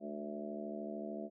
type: harmonic tone with a mistuned harmonic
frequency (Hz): 73.42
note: D2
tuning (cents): 0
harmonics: 3 / 4 / 5 / 6 / 7 / 8 / 9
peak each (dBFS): -44 / -48 / -47 / -55 / -53 / -51 / -45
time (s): 0-1.3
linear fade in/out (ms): 50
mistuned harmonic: 3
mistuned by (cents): -53
effects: none

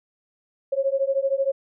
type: beating tone pair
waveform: sine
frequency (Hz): 538 / 551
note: C5 / C#5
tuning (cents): +48 / -11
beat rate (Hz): 13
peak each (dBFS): -23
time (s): 0.72-1.52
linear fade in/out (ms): 10
effects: none

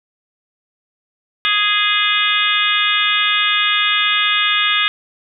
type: harmonic tone with a mistuned harmonic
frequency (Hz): 415.3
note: G#4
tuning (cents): 0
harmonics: 3 / 4 / 5 / 6 / 7 / 8 / 9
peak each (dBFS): -21 / -21 / -21 / -21 / -21 / -21 / -21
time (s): 1.45-4.88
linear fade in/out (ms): 0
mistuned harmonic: 9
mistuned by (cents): -64
effects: none

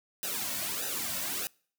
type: noise with flanger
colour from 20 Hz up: white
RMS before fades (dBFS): -34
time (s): 0.23-1.47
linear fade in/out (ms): 0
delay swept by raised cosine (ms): 0.9 to 2.5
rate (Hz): 1.6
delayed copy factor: -1
effects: noise-tail reverb RT60 0.5 s tail -26 dB re dry

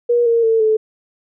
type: tone with pitch steps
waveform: sine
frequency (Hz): 478.3 / 463.6 / 449.4 / 435.6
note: A#4 / A#4 / A4 / A4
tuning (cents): +44 / -10 / +37 / -17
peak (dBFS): -11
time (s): 0.09-0.77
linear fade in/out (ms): 10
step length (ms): 170
effects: none

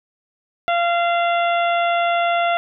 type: harmonic tone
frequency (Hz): 689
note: F5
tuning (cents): -24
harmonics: 1 / 2 / 3 / 4 / 5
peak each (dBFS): -17 / -23 / -27 / -29 / -31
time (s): 0.68-2.57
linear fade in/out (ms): 0
effects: none

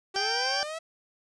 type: linear sweep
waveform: sawtooth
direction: up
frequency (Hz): 380 to 659.3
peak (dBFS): -30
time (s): 0.14-0.79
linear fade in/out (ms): 10
type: harmonic tone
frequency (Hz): 783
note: G5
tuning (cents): -2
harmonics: 1 / 2 / 3 / 4 / 6 / 7 / 8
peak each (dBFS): -32 / -32 / -39 / -37 / -32 / -33 / -42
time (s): 0.16-0.63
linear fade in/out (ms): 0
effects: resampled to 22050 Hz

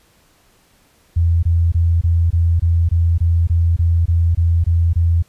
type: tone bursts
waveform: sine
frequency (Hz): 84.2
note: E2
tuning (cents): +37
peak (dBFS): -11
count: 14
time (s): 1.16-5.226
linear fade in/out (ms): 10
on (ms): 270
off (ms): 22
effects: pink hiss -55 dBFS RMS until 5.28 s + resampled to 32000 Hz

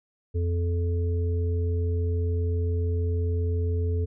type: harmonic tone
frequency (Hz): 86.5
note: F2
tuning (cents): -16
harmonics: 1 / 3 / 5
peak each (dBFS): -23 / -39 / -33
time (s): 0.34-4.06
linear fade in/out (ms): 20
effects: none

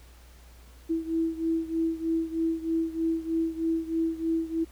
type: beating tone pair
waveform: sine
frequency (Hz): 326.1 / 329.3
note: E4 / E4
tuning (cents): -19 / -2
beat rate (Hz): 3.2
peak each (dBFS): -27 / -30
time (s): 0.89-4.65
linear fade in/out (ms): 20
effects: added 60 Hz sine -49 dBFS peak until 4.71 s + pink hiss -57 dBFS RMS until 4.71 s

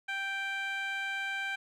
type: tone with band-pass filter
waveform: 15% pulse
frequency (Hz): 784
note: G5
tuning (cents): 0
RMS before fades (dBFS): -35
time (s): 0.08-1.56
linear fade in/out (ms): 10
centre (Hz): 1800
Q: 1.4
effects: none

